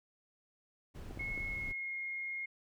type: noise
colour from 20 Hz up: brown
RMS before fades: -45 dBFS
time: 0.94-1.73 s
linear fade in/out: 20 ms
type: clicks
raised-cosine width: 2 ms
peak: -34 dBFS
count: 4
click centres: 1.11 / 1.174 / 1.208 / 1.377 s
type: tone with pitch glide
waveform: sine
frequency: 2178 to 2144 Hz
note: C#7 to C7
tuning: -31 to +42 cents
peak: -37 dBFS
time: 1.19-2.46 s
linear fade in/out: 10 ms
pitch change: -27 cents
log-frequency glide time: 1.43-1.95 s
effects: none